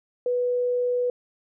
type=tone; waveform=sine; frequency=492.2 Hz; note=B4; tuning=6 cents flat; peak=-21 dBFS; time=0.26-1.1 s; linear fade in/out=2 ms; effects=none